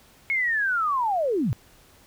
sine linear sweep, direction down, 2200 to 90.5 Hz, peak -21 dBFS, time 0.3-1.53 s, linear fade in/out 0 ms, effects pink hiss -55 dBFS RMS until 2.06 s

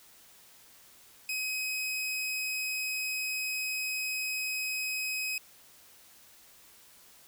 sawtooth tone, 2532 Hz, D#7, 30 cents sharp, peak -28 dBFS, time 1.29-5.38 s, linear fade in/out 2 ms, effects white hiss -57 dBFS RMS until 7.27 s

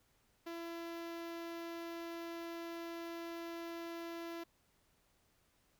sawtooth tone with notch filter, 336.3 Hz, E4, 35 cents sharp, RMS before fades -45 dBFS, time 0.46-4.44 s, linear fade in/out 10 ms, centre 8400 Hz, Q 0.98, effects pink hiss -74 dBFS RMS until 5.79 s

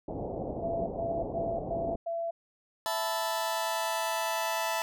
white low-pass noise, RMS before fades -36 dBFS, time 0.08-1.96 s, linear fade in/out 5 ms, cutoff 740 Hz, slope 48 dB/octave
sine tone bursts, 672 Hz, E5, 33 cents sharp, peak -30 dBFS, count 5, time 0.62-2.31 s, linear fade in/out 10 ms, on 250 ms, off 110 ms
sawtooth chord, E suspended fourth, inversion none, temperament just, 659.3 / 879 / 988.9 Hz, E5 / A5 / B5, 0 / -2 / +2 cents, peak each -29 / -29 / -31 dBFS, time 2.86-4.82 s, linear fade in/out 0 ms
effects none

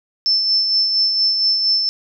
sine tone with tremolo, 5300 Hz, E8, 9 cents sharp, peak -12 dBFS, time 0.26-1.89 s, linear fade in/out 0 ms, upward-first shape sine, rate 4.3 Hz, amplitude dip 40%, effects none

